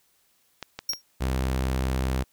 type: clicks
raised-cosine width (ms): 0.2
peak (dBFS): -16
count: 3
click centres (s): 0.627 / 0.79 / 0.934
type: tone with exponential decay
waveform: 45% pulse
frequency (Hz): 5588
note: F8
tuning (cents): 0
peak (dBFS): -21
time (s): 0.89-1.02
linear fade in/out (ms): 5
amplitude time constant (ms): 27
type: tone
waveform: sawtooth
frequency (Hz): 65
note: C2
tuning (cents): -11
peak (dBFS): -20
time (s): 1.2-2.24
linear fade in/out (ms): 20
effects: white hiss -66 dBFS RMS until 2.32 s